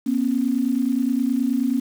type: tone pair together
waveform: sine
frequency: 240.5 / 270 Hz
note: B3 / C#4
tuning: -46 / -45 cents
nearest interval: major second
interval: 201 cents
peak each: -21 dBFS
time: 0.06-1.8 s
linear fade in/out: 10 ms
effects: 7-bit